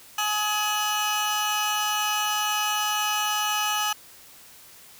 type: tone cluster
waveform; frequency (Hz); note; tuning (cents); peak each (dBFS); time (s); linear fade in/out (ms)
30% pulse; 842 / 1264 / 2952; G#5 / D#6 / F#7; +24 / +27 / -5; -25; 0.18-3.93; 5
effects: white hiss -49 dBFS RMS until 4.99 s